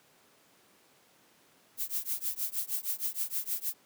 violet noise with tremolo, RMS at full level -30 dBFS, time 1.77-3.74 s, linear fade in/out 50 ms, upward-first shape triangle, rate 6.4 Hz, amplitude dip 100%, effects pink hiss -63 dBFS RMS until 3.85 s + high-pass 200 Hz 12 dB/octave

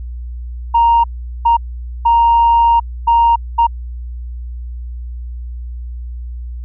sine tone bursts at uneven times, 932.3 Hz, A#5, in tune, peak -6 dBFS, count 5, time 0.74-1.04 / 1.45-1.57 / 2.05-2.8 / 3.07-3.36 / 3.58-3.67 s, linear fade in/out 10 ms, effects tanh soft clip ceiling -4 dBFS + added 60 Hz sine -23 dBFS peak until 6.64 s

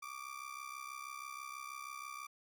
30% pulse ring-modulated tone, 1174.7 Hz, D6, in tune, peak -39 dBFS, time 0.02-2.27 s, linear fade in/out 10 ms, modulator 33.1 Hz, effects none

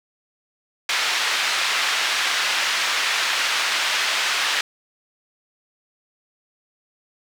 pink band-pass noise, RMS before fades -22 dBFS, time 0.89-4.61 s, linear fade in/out 2 ms, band 1500 to 4500 Hz, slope 12 dB/octave, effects none

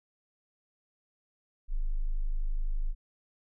sine tone, 25.96 Hz, G#0, in tune, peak -26 dBFS, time 1.68-2.95 s, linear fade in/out 50 ms, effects none

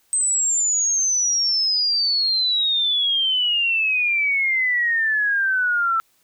sine exponential sweep, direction down, 8300 to 1324 Hz, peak -17 dBFS, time 0.13-6 s, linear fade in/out 0 ms, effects white hiss -62 dBFS RMS until 6.23 s

